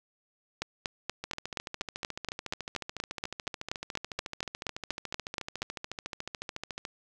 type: two click trains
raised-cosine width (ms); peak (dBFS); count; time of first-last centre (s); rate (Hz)
0.2; -14 / -19; 22 / 79; 0.62-5.62 / 1.24-6.852; 4.2 / 13.9
effects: none